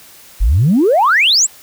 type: exponential sweep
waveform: sine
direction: up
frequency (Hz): 41.2 to 8140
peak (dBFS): -7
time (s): 0.4-1.47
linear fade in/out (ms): 20
effects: tanh soft clip ceiling -4 dBFS + white hiss -41 dBFS RMS until 1.62 s